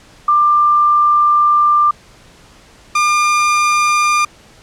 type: tone pair in turn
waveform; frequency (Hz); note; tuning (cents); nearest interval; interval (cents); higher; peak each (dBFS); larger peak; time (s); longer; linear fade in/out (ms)
sine / 30% pulse; 1189 / 1202.1; D6 / D6; +21 / +40; unison; 19; second; -8; neither; 0.28-1.91 / 2.95-4.25; first; 5
effects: pink hiss -44 dBFS RMS until 4.62 s + low-pass 8000 Hz 12 dB/octave